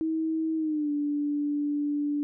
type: tone with pitch glide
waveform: sine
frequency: 320 to 291.8 Hz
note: D#4 to D4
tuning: +49 to -11 cents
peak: -25 dBFS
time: 0.01-2.23 s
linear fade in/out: 0 ms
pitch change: -160 cents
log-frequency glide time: 0.56-0.91 s
effects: none